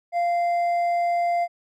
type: tone with hard clipping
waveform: sine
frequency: 694 Hz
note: F5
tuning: 11 cents flat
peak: -21 dBFS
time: 0.12-1.48 s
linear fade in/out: 50 ms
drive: 4 dB
effects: none